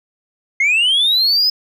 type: linear sweep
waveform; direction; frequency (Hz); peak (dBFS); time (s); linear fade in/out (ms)
sine; up; 2093 to 5110; -9; 0.6-1.5; 5
effects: tanh soft clip ceiling -10 dBFS